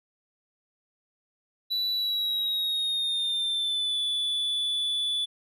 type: tone with pitch glide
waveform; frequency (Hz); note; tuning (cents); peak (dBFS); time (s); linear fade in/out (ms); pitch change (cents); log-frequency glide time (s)
triangle; 3954 to 3462; B7 to A7; +1 to -29; -24; 1.7-5.26; 20; -230; 1.92-3.99
effects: none